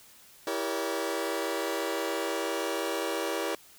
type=chord; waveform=sawtooth; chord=E diminished seventh; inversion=none; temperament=just; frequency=329.6 / 395.6 / 474.7 / 569.6 Hz; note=E4 / G4 / Bb4 / Db5; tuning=0 / +16 / +31 / +47 cents; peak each=-31 dBFS; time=0.47-3.55 s; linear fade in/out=2 ms; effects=white hiss -55 dBFS RMS until 3.78 s